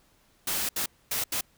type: noise bursts at uneven times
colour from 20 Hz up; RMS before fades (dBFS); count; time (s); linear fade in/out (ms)
white; -29; 4; 0.47-0.69 / 0.76-0.86 / 1.11-1.24 / 1.32-1.41; 5
effects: pink hiss -64 dBFS RMS until 1.57 s